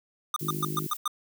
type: tone bursts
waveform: square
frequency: 1213 Hz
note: D#6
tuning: 44 cents flat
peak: -25 dBFS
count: 6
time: 0.34-1.078 s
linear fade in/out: 2 ms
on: 23 ms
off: 120 ms
type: noise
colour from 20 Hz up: violet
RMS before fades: -39 dBFS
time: 0.39-0.97 s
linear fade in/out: 5 ms
type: harmonic tone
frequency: 50.8 Hz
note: G#1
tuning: 38 cents flat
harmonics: 3 / 4 / 5 / 6 / 7 / 8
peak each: -33 / -41 / -43 / -40 / -38 / -47 dBFS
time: 0.41-0.87 s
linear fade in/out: 5 ms
effects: none